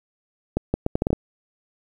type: accelerating click train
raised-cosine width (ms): 2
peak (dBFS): -7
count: 8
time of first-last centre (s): 0.57-1.13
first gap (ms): 170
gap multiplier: 0.73
effects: 8-bit